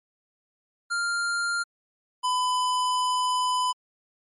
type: tone pair in turn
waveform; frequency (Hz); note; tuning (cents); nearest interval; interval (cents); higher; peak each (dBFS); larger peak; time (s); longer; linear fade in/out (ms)
square; 1396.9 / 1003; F6 / B5; 0 / +26; tritone; 574; first; -25 / -23; second; 0.9-1.64 / 2.23-3.73; second; 20
effects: MP3 48 kbps